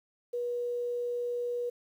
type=tone with quantisation; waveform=sine; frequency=483.7 Hz; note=B4; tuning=36 cents flat; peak=-30 dBFS; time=0.33-1.7 s; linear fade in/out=10 ms; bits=10; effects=none